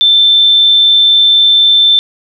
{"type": "tone", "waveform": "sine", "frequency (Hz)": 3548, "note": "A7", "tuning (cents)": 14, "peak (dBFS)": -4, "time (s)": [0.01, 1.99], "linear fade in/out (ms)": 0, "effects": []}